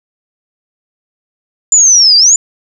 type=linear two-way sweep; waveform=sine; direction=down then up; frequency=7150 to 4638 to 7150 Hz; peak=-3 dBFS; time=1.72-2.36 s; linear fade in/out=2 ms; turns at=2.17 s; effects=none